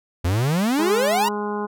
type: exponential sweep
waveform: 45% pulse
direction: up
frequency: 81.3 to 987.8 Hz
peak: -18 dBFS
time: 0.24-1.29 s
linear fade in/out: 10 ms
type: harmonic tone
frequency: 207.7 Hz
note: G#3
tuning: in tune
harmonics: 1 / 2 / 3 / 4 / 5 / 6 / 7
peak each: -28 / -27 / -41 / -31 / -31 / -39 / -38 dBFS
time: 0.78-1.67 s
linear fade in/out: 20 ms
effects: none